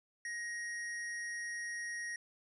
square tone with amplitude modulation, 1880 Hz, A#6, 14 cents sharp, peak -38 dBFS, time 0.25-2.16 s, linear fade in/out 2 ms, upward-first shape sine, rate 189 Hz, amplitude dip 30%, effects resampled to 24000 Hz

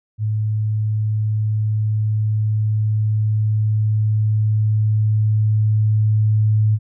sine tone with level ramp, 107.5 Hz, A2, 40 cents flat, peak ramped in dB -17 to -12 dBFS, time 0.18-6.79 s, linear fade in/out 50 ms, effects none

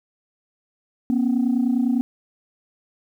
sine tone pair together, 239.4 / 269.3 Hz, A#3 / C#4, +46 / -50 cents, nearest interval major second, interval 204 cents, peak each -18 / -20 dBFS, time 1.1-2.01 s, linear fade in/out 0 ms, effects tanh soft clip ceiling -13 dBFS + 9-bit

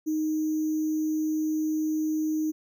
sine tone with sample-and-hold, 311.1 Hz, D#4, in tune, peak -24 dBFS, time 0.06-2.52 s, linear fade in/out 20 ms, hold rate 6300 Hz, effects none

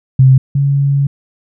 sine tone pair in turn, 131.6 / 139.96 Hz, C3 / C#3, +10 / +17 cents, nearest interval minor second, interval 107 cents, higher second, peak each -3 / -9 dBFS, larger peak first, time 0.19-0.38 / 0.55-1.07 s, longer second, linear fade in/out 5 ms, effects none

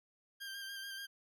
20% pulse tone with vibrato, 1590 Hz, G6, 24 cents sharp, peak -38 dBFS, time 0.4-1.07 s, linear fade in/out 20 ms, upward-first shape square, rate 6.9 Hz, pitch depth 21 cents each way, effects none

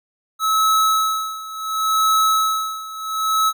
square tone with tremolo, 1295 Hz, E6, 31 cents flat, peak -14 dBFS, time 0.39-3.53 s, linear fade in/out 50 ms, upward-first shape sine, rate 0.7 Hz, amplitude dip 85%, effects none

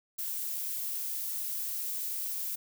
violet noise, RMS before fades -35 dBFS, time 0.18-2.56 s, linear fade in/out 10 ms, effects none

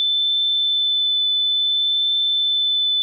sine tone with vibrato, 3520 Hz, A7, in tune, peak -16 dBFS, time 0-3.02 s, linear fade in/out 0 ms, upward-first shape triangle, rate 0.58 Hz, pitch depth 9 cents each way, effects none

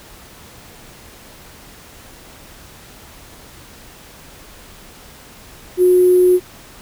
sine tone with sample-and-hold, 362.4 Hz, F#4, 36 cents flat, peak -8 dBFS, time 5.77-6.4 s, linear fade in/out 50 ms, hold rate 11025 Hz, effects pink hiss -41 dBFS RMS until 6.81 s

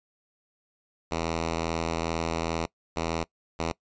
5% pulse tone bursts at uneven times, 82.41 Hz, E2, in tune, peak -16 dBFS, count 3, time 1.11-2.66 / 2.96-3.24 / 3.59-3.72 s, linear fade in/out 5 ms, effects noise-tail reverb RT60 0.1 s tail -23 dB re dry + resampled to 16000 Hz

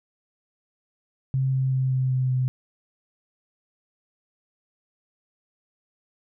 sine tone with pitch steps, 132.8 / 131.88 / 130.97 / 130.07 / 129.17 / 128.28 Hz, C3 / C3 / C3 / C3 / C3 / C3, +26 / +14 / +2 / -10 / -22 / -34 cents, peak -20 dBFS, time 1.34-2.48 s, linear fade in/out 0 ms, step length 190 ms, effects none

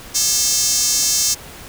square tone with high-pass filter, 241.8 Hz, B3, 36 cents flat, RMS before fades -17 dBFS, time 0.14-1.35 s, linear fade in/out 20 ms, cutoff 6000 Hz, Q 3, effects pink hiss -37 dBFS RMS until 1.68 s

